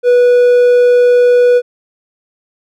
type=tone; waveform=triangle; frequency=489.7 Hz; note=B4; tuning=15 cents flat; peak=-3 dBFS; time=0.03-1.62 s; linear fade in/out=50 ms; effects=none